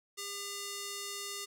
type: tone with band-pass filter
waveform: square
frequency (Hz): 402.2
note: G4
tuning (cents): +44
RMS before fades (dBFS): -41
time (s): 0.17-1.46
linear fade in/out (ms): 20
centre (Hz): 6800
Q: 0.87
effects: none